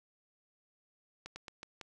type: slowing click train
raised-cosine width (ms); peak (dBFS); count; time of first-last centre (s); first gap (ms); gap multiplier
0.2; -27; 5; 1.26-1.812; 100; 1.22
effects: none